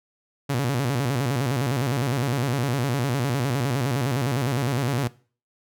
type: tone with vibrato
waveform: sawtooth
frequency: 130 Hz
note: C3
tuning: 11 cents flat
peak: -18 dBFS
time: 0.49-5.08 s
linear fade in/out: 10 ms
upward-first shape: square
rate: 9.8 Hz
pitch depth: 140 cents each way
effects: noise-tail reverb RT60 0.4 s tail -20 dB re dry